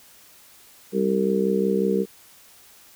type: harmonic tone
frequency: 65.5 Hz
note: C2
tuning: 2 cents sharp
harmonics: 3 / 4 / 5 / 6 / 7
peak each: -23 / -35 / -29 / -24 / -24 dBFS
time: 0.92-2.06 s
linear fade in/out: 50 ms
effects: white hiss -51 dBFS RMS until 2.95 s